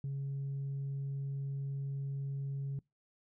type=tone; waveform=sine; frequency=138.1 Hz; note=C#3; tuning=6 cents flat; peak=-33 dBFS; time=0.04-2.79 s; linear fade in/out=2 ms; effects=noise-tail reverb RT60 0.2 s tail -25 dB re dry + tanh soft clip ceiling -33 dBFS